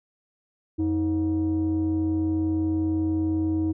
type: tone pair together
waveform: sine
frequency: 88.6 / 317 Hz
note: F2 / D#4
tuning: +25 / +32 cents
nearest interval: octave + minor seventh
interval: 2207 cents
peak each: -26 / -21 dBFS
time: 0.78-3.73 s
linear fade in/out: 20 ms
effects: tanh soft clip ceiling -18 dBFS